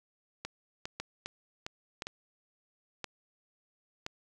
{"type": "two click trains", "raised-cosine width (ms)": 0.2, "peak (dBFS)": [-19, -20], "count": [4, 5], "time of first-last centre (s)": [[1, 4.064], [0.45, 2.069]], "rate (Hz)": [0.979, 2.47], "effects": []}